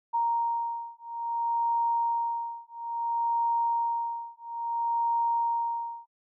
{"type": "beating tone pair", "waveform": "sine", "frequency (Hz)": [932.3, 932.89], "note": ["A#5", "A#5"], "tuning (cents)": [0, 1], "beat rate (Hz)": 0.59, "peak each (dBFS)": -29, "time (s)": [0.13, 6.07], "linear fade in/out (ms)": 20, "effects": []}